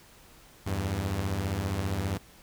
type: beating tone pair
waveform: sawtooth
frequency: 83.4 / 98.4 Hz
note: E2 / G2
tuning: +21 / +7 cents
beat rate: 15 Hz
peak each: -29 / -26 dBFS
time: 0.66-2.18 s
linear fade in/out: 10 ms
effects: pink hiss -55 dBFS RMS until 2.42 s